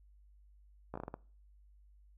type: slowing click train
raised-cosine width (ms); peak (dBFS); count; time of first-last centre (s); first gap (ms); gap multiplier
1; -27; 7; 0.94-1.141; 15; 1.32
effects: noise-tail reverb RT60 0.4 s tail -22 dB re dry + added 50 Hz sine -59 dBFS peak until 2.17 s